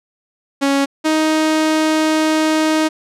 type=tone pair in turn; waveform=sawtooth; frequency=277.2 / 313 Hz; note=C#4 / D#4; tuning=0 / +10 cents; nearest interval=major second; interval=210 cents; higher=second; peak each=-9 dBFS; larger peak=neither; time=0.61-0.86 / 1.04-2.89 s; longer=second; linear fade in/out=20 ms; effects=low-pass 9000 Hz 12 dB/octave